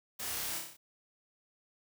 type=noise with echo; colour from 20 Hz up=white; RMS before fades=-40 dBFS; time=0.19-0.59 s; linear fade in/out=10 ms; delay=30 ms; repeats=6; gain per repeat=-3 dB; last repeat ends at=0.77 s; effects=none